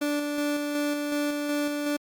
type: tone with tremolo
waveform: 30% pulse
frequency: 292.4 Hz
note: D4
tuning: 7 cents flat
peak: -22 dBFS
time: 0.01-1.97 s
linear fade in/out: 10 ms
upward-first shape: square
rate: 2.7 Hz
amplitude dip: 30%
effects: Opus 48 kbps